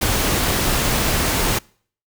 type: noise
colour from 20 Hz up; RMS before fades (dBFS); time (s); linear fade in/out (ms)
pink; -19; 0.01-1.59; 10
effects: noise-tail reverb RT60 0.5 s tail -25 dB re dry